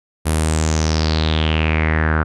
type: tone with low-pass filter sweep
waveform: sawtooth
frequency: 78.6 Hz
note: D#2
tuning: 18 cents sharp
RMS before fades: -17 dBFS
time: 0.25-2.24 s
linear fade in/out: 20 ms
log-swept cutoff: 11000 to 1400 Hz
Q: 5.5
effects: none